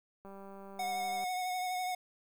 click train, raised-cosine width 1 ms, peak -37 dBFS, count 195, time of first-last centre 0.25-1.24 s, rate 196 Hz
square tone with vibrato, 733 Hz, F#5, 16 cents flat, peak -34 dBFS, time 0.79-1.95 s, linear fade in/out 5 ms, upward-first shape sine, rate 12 Hz, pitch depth 21 cents each way
effects 10-bit

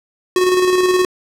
square tone with tremolo, 366.3 Hz, F#4, 17 cents flat, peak -11 dBFS, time 0.36-1.05 s, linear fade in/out 2 ms, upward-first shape square, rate 19 Hz, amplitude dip 35%, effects low-pass 11000 Hz 12 dB/octave

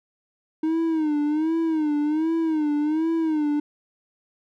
triangle tone with vibrato, 311.1 Hz, D#4, in tune, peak -18 dBFS, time 0.63-3.6 s, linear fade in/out 5 ms, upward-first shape sine, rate 1.3 Hz, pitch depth 100 cents each way, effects none

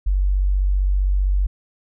sine tone, 47.69 Hz, G1, 47 cents flat, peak -15 dBFS, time 0.06-1.47 s, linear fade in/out 10 ms, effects none

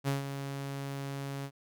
sawtooth tone with ADSR envelope, 138.59 Hz, C#3, in tune, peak -23 dBFS, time 0.04-1.51 s, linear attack 40 ms, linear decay 140 ms, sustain -9 dB, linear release 65 ms, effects none

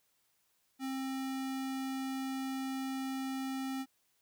square tone, 265.6 Hz, C4, 26 cents sharp, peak -36 dBFS, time 0.79-3.86 s, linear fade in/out 50 ms, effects white hiss -75 dBFS RMS until 4.21 s

